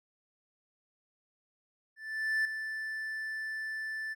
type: tone with ADSR envelope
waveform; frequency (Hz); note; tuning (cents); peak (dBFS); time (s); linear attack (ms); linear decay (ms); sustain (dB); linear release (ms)
triangle; 1760; A6; 0; -24; 1.96-4.15; 490; 4; -9; 28
effects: none